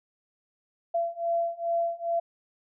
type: beating tone pair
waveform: sine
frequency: 677 / 679.4 Hz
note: E5 / F5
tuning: +46 / -48 cents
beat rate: 2.4 Hz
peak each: -29 / -28 dBFS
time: 0.94-2.2 s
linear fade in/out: 10 ms
effects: none